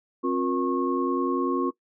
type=tone cluster; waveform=sine; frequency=266.7 / 357.1 / 473.9 / 1090 Hz; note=C4 / F4 / A#4 / C#6; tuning=+33 / +39 / +28 / -29 cents; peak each=-26 / -26 / -33 / -30 dBFS; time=0.23-1.71 s; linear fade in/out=20 ms; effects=noise-tail reverb RT60 0.1 s tail -19 dB re dry